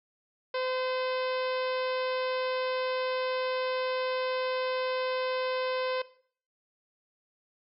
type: harmonic tone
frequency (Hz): 513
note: C5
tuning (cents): -34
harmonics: 1 / 2 / 3 / 4 / 5 / 6 / 7 / 8 / 9 / 10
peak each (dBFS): -30 / -36 / -40 / -42 / -44 / -46 / -47 / -48 / -49 / -50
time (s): 0.54-6.02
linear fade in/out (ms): 5
effects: noise-tail reverb RT60 0.5 s tail -17 dB re dry